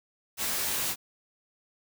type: noise with comb filter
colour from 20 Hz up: white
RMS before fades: -30 dBFS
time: 0.37-0.96 s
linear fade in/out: 50 ms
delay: 18 ms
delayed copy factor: +0.6
effects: none